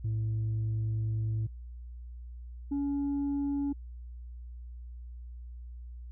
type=tone pair in turn; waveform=sine; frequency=110 / 282.4 Hz; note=A2 / C#4; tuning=0 / +32 cents; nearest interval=octave + major third; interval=1632 cents; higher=second; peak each=-26 dBFS; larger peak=neither; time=0.04-1.47 / 2.71-3.73 s; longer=first; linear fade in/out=10 ms; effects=tanh soft clip ceiling -27 dBFS + added 60 Hz sine -41 dBFS peak until 6.11 s